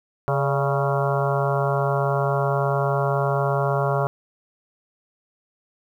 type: harmonic tone with a mistuned harmonic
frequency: 138.1 Hz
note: C#3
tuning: 6 cents flat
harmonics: 1 / 3 / 4 / 5 / 6 / 7 / 8 / 9 / 10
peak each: -23 / -27 / -26 / -27 / -33 / -31 / -30 / -35 / -32 dBFS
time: 0.28-4.07 s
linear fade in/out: 0 ms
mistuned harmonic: 4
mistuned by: +66 cents
effects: 9-bit